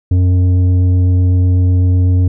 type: tone with tanh clipping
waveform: sine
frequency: 90.8 Hz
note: F#2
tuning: 32 cents flat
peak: -9 dBFS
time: 0.11-2.28 s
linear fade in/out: 5 ms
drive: 8 dB
effects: none